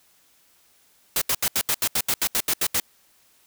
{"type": "noise bursts", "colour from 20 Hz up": "white", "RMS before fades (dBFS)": -22, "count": 13, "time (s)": [1.16, 2.8], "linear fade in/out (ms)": 2, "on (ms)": 56, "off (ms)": 76, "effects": ["white hiss -60 dBFS RMS until 3.46 s"]}